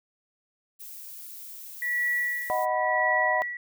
violet noise, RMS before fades -42 dBFS, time 0.79-2.66 s, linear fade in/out 20 ms
sine tone with tremolo, 1942 Hz, B6, 30 cents flat, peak -23 dBFS, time 1.82-3.57 s, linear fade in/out 2 ms, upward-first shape sine, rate 0.94 Hz, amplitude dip 80%
sine chord, B major, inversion first, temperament equal, 622.3 / 740 / 987.8 Hz, D#5 / F#5 / B5, 0 / 0 / 0 cents, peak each -28 dBFS, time 2.5-3.42 s, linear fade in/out 0 ms
effects none

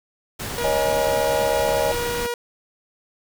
pink noise, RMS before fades -30 dBFS, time 0.39-2.27 s, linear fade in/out 10 ms
sawtooth tone, 478.6 Hz, A#4, 46 cents sharp, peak -20 dBFS, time 0.58-2.34 s, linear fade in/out 2 ms
sine chord, C# suspended second, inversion none, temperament just, 554.4 / 623.7 / 831.5 Hz, C#5 / D#5 / G#5, 0 / +4 / +2 cents, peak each -23 / -23 / -26 dBFS, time 0.64-1.92 s, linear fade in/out 2 ms
effects none

